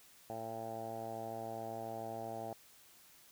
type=tone with low-pass filter; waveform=10% pulse; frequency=112.8 Hz; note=A2; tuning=44 cents sharp; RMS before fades=-43 dBFS; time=0.3-2.53 s; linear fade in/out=0 ms; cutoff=750 Hz; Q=6.8; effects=white hiss -62 dBFS RMS until 3.31 s